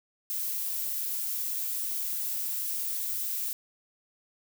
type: noise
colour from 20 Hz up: violet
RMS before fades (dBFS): -32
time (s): 0.3-3.53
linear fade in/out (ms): 0
effects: none